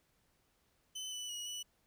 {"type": "tone with pitch steps", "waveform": "25% pulse", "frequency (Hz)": [3032, 2980, 2909, 2959], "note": ["F#7", "F#7", "F#7", "F#7"], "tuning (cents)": [42, 12, -30, -1], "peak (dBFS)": -37, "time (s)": [0.95, 1.63], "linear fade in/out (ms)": 10, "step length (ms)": 170, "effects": ["pink hiss -75 dBFS RMS until 1.86 s"]}